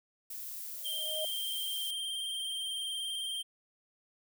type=noise; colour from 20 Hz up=violet; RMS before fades=-42 dBFS; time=0.3-1.91 s; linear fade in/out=5 ms
type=tone with exponential growth; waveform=sine; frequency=622.3 Hz; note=D#5; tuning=in tune; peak=-33 dBFS; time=0.69-1.25 s; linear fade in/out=2 ms; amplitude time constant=120 ms
type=tone with vibrato; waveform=square; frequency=3167 Hz; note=G7; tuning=17 cents sharp; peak=-35 dBFS; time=0.84-3.43 s; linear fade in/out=20 ms; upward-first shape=sine; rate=19 Hz; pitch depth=28 cents each way
effects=none